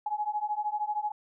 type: beating tone pair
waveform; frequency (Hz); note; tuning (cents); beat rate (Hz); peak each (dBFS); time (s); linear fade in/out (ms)
sine; 834 / 847; G#5 / G#5; +7 / +34; 13; -32 / -31; 0.06-1.12; 5
effects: none